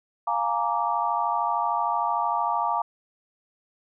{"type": "chord", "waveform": "sine", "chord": "Bb dominant seventh", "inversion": "second", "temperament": "just", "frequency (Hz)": [699.2, 839.1, 932.3, 1165.4], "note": ["F5", "Ab5", "Bb5", "D6"], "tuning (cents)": [2, 18, 0, -14], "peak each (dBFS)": [-29, -29, -26, -28], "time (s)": [0.27, 2.82], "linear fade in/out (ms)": 5, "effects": []}